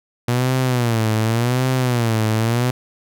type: tone with vibrato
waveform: sawtooth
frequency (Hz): 119.1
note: A#2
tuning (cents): +38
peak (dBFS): -12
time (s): 0.28-2.71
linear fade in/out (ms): 5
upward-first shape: sine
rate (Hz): 0.88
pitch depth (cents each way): 150
effects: none